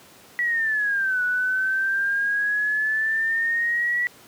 sine exponential two-way sweep, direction down then up, 1949 to 1472 to 1949 Hz, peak -20 dBFS, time 0.39-4.07 s, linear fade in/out 0 ms, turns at 1.23 s, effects pink hiss -49 dBFS RMS until 4.27 s + high-pass 150 Hz 12 dB/octave

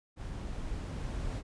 brown noise with level ramp, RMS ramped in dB -40 to -35 dBFS, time 0.16-1.43 s, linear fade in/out 50 ms, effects resampled to 22050 Hz

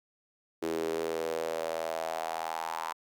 sawtooth tone with high-pass filter sweep, 81.5 Hz, E2, 19 cents flat, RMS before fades -34 dBFS, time 0.62-2.93 s, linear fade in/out 10 ms, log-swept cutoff 360 to 960 Hz, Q 4.8, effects none

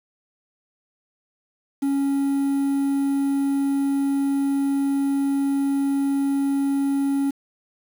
triangle tone with quantisation, 277.2 Hz, C#4, in tune, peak -17 dBFS, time 1.82-7.31 s, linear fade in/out 10 ms, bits 7, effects none

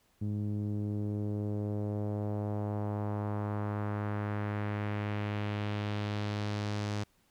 sawtooth tone with low-pass filter sweep, 103.83 Hz, G#2, in tune, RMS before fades -34 dBFS, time 0.21-7.04 s, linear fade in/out 10 ms, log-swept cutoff 240 to 6000 Hz, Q 1.4, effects pink hiss -70 dBFS RMS until 7.3 s

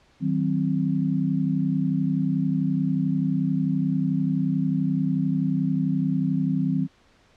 sine chord, C diminished, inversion first, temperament just, 156.98 / 188.37 / 261.6 Hz, Eb3 / Gb3 / C4, +16 / +31 / 0 cents, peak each -25 dBFS, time 0.2-6.88 s, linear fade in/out 50 ms, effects pink hiss -59 dBFS RMS until 7.36 s + low-pass 5000 Hz 12 dB/octave

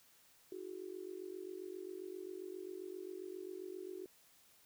sine tone with amplitude modulation, 370 Hz, F#4, in tune, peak -40 dBFS, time 0.52-4.06 s, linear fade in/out 2 ms, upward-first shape sine, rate 47.5 Hz, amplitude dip 90%, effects white hiss -67 dBFS RMS until 4.65 s

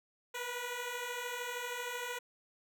10% pulse beating tone pair, 479.3 / 492.3 Hz, A#4 / B4, +48 / -6 cents, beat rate 13 Hz, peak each -34 / -31 dBFS, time 0.34-2.19 s, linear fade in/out 10 ms, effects none

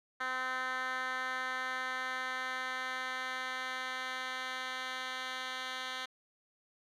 10% pulse tone with band-pass filter sweep, 257.5 Hz, C4, 28 cents flat, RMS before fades -38 dBFS, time 0.2-6.06 s, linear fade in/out 10 ms, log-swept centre 1700 to 2700 Hz, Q 2, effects none

